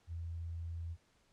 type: tone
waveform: sine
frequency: 83.7 Hz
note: E2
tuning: 27 cents sharp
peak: -39 dBFS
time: 0.07-0.97 s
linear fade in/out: 50 ms
effects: pink hiss -72 dBFS RMS until 1.32 s + low-pass 8000 Hz 12 dB/octave